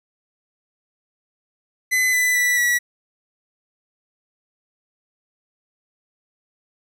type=tone with pitch steps; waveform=45% pulse; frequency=2025 / 1996 / 1967.4 / 1939.1 Hz; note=B6 / B6 / B6 / B6; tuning=+43 / +18 / -7 / -32 cents; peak=-16 dBFS; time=1.91-2.79 s; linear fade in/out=20 ms; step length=220 ms; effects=none